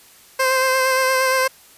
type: tone with vibrato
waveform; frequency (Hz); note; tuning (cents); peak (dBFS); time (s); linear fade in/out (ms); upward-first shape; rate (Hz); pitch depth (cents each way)
15% pulse; 522; C5; -4; -9; 0.39-1.48; 10; sine; 8.6; 21
effects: white hiss -48 dBFS RMS until 1.77 s + resampled to 32000 Hz